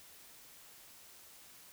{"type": "silence", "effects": ["white hiss -57 dBFS RMS until 1.72 s"]}